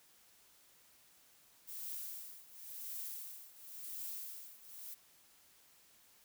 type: noise with tremolo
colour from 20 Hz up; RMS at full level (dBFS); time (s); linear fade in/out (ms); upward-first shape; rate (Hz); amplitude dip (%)
violet; -43; 1.67-4.95; 20; triangle; 0.94; 90
effects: white hiss -66 dBFS RMS until 6.24 s